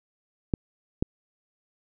clicks, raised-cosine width 3 ms, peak -10 dBFS, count 2, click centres 0.538 / 1.025 s, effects none

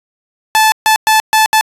sawtooth tone bursts at uneven times, 872 Hz, A5, 16 cents flat, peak -3 dBFS, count 5, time 0.55-0.72 / 0.86-0.96 / 1.07-1.2 / 1.33-1.46 / 1.53-1.61 s, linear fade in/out 0 ms, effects resampled to 32000 Hz

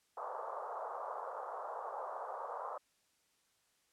white band-pass noise, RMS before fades -43 dBFS, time 0.17-2.78 s, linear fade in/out 5 ms, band 480 to 1200 Hz, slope 48 dB/octave, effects white hiss -75 dBFS RMS until 3.92 s + low-pass 10000 Hz 12 dB/octave

